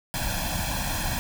pink noise with comb filter, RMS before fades -28 dBFS, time 0.14-1.19 s, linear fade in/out 0 ms, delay 1.2 ms, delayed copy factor +0.9, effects none

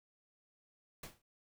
pink noise with exponential decay, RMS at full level -43 dBFS, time 1.03-1.22 s, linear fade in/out 5 ms, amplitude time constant 40 ms, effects none

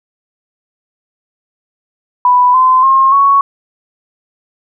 sine tone with pitch steps, 990 / 1029.1 / 1069.7 / 1111.9 Hz, B5 / C6 / C6 / C#6, +4 / -29 / +38 / +5 cents, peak -5 dBFS, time 2.25-3.41 s, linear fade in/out 2 ms, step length 290 ms, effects none

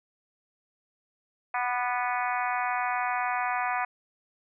harmonic tone with a mistuned harmonic, 246.9 Hz, B3, in tune, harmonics 3 / 4 / 5 / 6 / 7 / 8 / 9 / 10, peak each -30 / -32 / -34 / -36 / -37 / -38 / -39 / -40 dBFS, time 1.54-3.85 s, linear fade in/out 5 ms, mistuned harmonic 5, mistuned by -23 cents, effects none

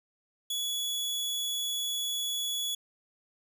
sawtooth tone, 3392 Hz, G#7, 36 cents sharp, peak -27 dBFS, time 0.5-2.75 s, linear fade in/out 5 ms, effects none

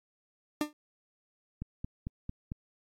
40% pulse tone with exponential decay, 299.4 Hz, D4, 33 cents sharp, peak -23 dBFS, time 0.61-0.73 s, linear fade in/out 1 ms, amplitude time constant 25 ms
click train, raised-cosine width 5 ms, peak -24 dBFS, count 5, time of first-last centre 1.62-2.519 s, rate 4.45 Hz
effects AAC 64 kbps

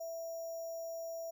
sine tone with sample-and-hold, 661 Hz, E5, 5 cents sharp, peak -39 dBFS, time 0-1.31 s, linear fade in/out 10 ms, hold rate 6300 Hz, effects none

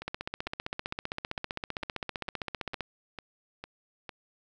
two click trains, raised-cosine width 0.3 ms, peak -17 / -23 dBFS, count 43 / 10, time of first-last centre 0.08-2.807 / 0.02-4.092 s, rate 15.4 / 2.21 Hz, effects none

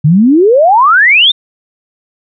sine exponential sweep, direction up, 140.3 to 3724 Hz, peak -3 dBFS, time 0.04-1.32 s, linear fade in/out 10 ms, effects none

